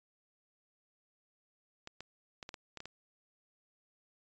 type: clicks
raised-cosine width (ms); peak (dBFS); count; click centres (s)
0.2; -27; 8; 1.874 / 2.006 / 2.428 / 2.491 / 2.542 / 2.773 / 2.804 / 2.856
effects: resampled to 16000 Hz